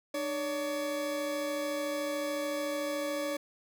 40% pulse tone pair together, 300 / 566.3 Hz, D4 / C#5, +37 / +37 cents, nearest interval major seventh, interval 1100 cents, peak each -36 / -32 dBFS, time 0.14-3.37 s, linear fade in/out 5 ms, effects none

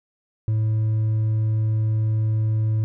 sine tone with hard clipping, 109.2 Hz, A2, 13 cents flat, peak -19 dBFS, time 0.48-2.84 s, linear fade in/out 0 ms, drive 2 dB, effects none

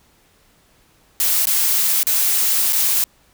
blue noise with dropouts, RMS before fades -17 dBFS, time 1.2-3.04 s, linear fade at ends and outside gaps 1 ms, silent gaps 1.455-1.47 / 2.031-2.069 / 2.725-2.73 s, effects pink hiss -56 dBFS RMS until 3.33 s

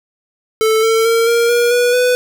square tone with pitch steps, 440 / 449 / 458.2 / 467.5 / 477.1 / 486.8 / 496.7 Hz, A4 / A4 / A#4 / A#4 / A#4 / B4 / B4, 0 / +35 / -30 / +5 / +40 / -25 / +10 cents, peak -11 dBFS, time 0.61-2.15 s, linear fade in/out 0 ms, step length 220 ms, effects none

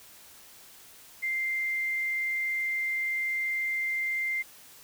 sine tone, 2093 Hz, C7, in tune, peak -27 dBFS, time 1.22-4.43 s, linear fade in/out 20 ms, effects white hiss -52 dBFS RMS until 4.83 s

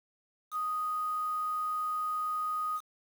sine tone with quantisation, 1244.5 Hz, D#6, in tune, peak -30 dBFS, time 0.51-2.81 s, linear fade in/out 50 ms, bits 8, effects none

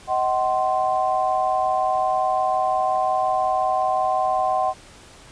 sine chord, C diminished, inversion first, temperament just, 627.9 / 753.5 / 1046.5 Hz, Eb5 / Gb5 / C6, +16 / +31 / 0 cents, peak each -25 / -20 / -25 dBFS, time 0.07-4.74 s, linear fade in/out 50 ms, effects pink hiss -46 dBFS RMS until 5.31 s + resampled to 22050 Hz

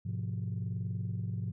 sine chord, F diminished, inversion first, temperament just, 104.77 / 125.72 / 174.61 Hz, Ab2 / Cb3 / F3, +16 / +31 / 0 cents, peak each -34 / -37 / -38 dBFS, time 0.05-1.52 s, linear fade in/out 10 ms, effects tanh soft clip ceiling -27 dBFS

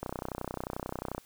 click train, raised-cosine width 1 ms, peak -20 dBFS, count 37, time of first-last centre 0.03-1.18 s, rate 31.3 Hz, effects white hiss -60 dBFS RMS until 1.25 s

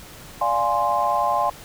sine chord, D half-diminished seventh, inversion none, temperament equal, 587.3 / 698.5 / 830.6 / 1046.5 Hz, D5 / F5 / Ab5 / C6, 0 / 0 / 0 / 0 cents, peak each -27 / -24 / -23 / -22 dBFS, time 0.41-1.5 s, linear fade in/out 5 ms, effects pink hiss -42 dBFS RMS until 1.64 s

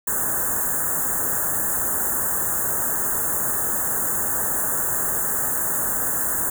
white band-stop noise, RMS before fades -23 dBFS, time 0.07-6.5 s, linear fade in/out 5 ms, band 1800 to 6700 Hz, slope 96 dB/octave, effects none

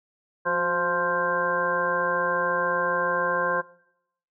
harmonic tone with a mistuned harmonic, 174.61 Hz, F3, in tune, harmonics 1 / 2 / 3 / 4 / 5 / 6 / 8 / 9, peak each -38 / -35 / -27 / -37 / -37 / -26 / -35 / -27 dBFS, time 0.45-3.62 s, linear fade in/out 20 ms, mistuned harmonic 2, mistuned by +75 cents, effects noise-tail reverb RT60 0.8 s tail -22 dB re dry

